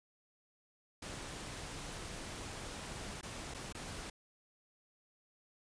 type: noise with dropouts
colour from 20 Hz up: pink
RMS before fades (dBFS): -45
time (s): 1.02-4.1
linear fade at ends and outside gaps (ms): 5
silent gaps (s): 3.212-3.229 / 3.54-3.545 / 3.726-3.747
effects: resampled to 22050 Hz